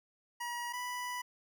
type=tone pair in turn; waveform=25% pulse; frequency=959 / 986.5 Hz; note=A#5 / B5; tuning=+49 / -2 cents; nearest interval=unison; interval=49 cents; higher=second; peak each=-33 / -33 dBFS; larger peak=neither; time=0.4-0.73 / 0.73-1.22 s; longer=second; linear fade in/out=10 ms; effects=none